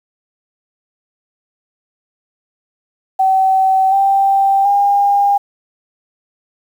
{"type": "tone with pitch steps", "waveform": "sine", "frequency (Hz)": [764, 784.6, 805.7], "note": ["G5", "G5", "G5"], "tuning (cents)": [-45, 1, 47], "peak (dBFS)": -9, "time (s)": [3.19, 5.38], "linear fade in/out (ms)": 10, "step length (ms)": 730, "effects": ["7-bit"]}